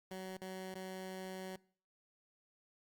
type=tone with dropouts; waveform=15% pulse; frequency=187.7 Hz; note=F#3; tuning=25 cents sharp; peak=-37 dBFS; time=0.11-1.56 s; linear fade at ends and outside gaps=2 ms; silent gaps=0.368-0.417 / 0.741-0.754 s; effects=noise-tail reverb RT60 0.5 s tail -23 dB re dry + Opus 48 kbps